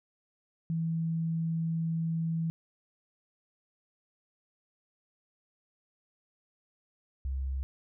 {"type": "tone pair in turn", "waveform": "sine", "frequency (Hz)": [163.8, 66.68], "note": ["E3", "C2"], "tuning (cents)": [-11, 33], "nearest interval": "octave + major third", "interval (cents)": 1556, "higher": "first", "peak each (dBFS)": [-28, -30], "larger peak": "first", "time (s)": [[0.7, 2.5], [7.25, 7.63]], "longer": "first", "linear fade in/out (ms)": 0, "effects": []}